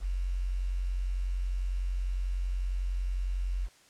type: tone with quantisation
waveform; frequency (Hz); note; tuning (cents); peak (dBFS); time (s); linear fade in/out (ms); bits
sine; 45.47; F#1; -29; -28; 0-3.69; 50; 9
effects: white hiss -60 dBFS RMS until 3.89 s + low-pass 8000 Hz 12 dB/octave